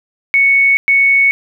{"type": "tone bursts at uneven times", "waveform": "sine", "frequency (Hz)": 2217, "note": "C#7", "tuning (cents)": 0, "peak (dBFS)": -7, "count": 2, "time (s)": [[0.34, 0.77], [0.88, 1.31]], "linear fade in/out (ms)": 0, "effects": ["8-bit"]}